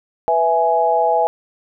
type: chord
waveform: sine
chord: E major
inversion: second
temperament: equal with one note detuned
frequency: 493.9 / 659.3 / 834 Hz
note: B4 / E5 / G#5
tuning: 0 / 0 / +7 cents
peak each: -20 / -17 / -16 dBFS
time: 0.28-1.27 s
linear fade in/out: 0 ms
effects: none